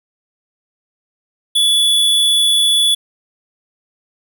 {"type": "tone", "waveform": "square", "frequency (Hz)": 3433, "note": "A7", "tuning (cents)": -43, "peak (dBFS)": -11, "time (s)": [1.55, 2.95], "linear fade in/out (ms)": 10, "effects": []}